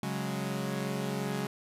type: chord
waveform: sawtooth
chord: C# suspended fourth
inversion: none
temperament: equal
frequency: 138.59 / 185 / 207.7 Hz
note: C#3 / F#3 / G#3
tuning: 0 / 0 / 0 cents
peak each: -32 dBFS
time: 0.03-1.47 s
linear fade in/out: 2 ms
effects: resampled to 32000 Hz + 10-bit